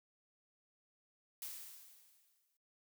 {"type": "noise with exponential decay", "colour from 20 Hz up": "blue", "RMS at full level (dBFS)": -44, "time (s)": [1.42, 2.57], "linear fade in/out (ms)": 1, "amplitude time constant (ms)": 250, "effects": ["noise-tail reverb RT60 0.3 s tail -21 dB re dry"]}